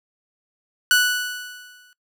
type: tone with exponential decay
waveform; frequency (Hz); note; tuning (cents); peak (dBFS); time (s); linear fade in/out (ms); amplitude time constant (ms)
sawtooth; 1480; F#6; 0; -8; 0.91-1.93; 1; 220
effects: noise-tail reverb RT60 0.1 s tail -20 dB re dry